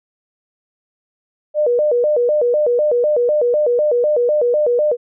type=tone with vibrato; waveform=sine; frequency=539 Hz; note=C#5; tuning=49 cents flat; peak=-12 dBFS; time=1.54-4.97 s; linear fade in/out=50 ms; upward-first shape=square; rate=4 Hz; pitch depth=190 cents each way; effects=none